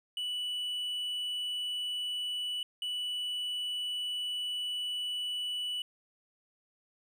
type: tone bursts at uneven times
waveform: triangle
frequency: 2960 Hz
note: F#7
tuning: in tune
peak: -31 dBFS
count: 2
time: 0.17-2.63 / 2.82-5.82 s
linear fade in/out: 2 ms
effects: none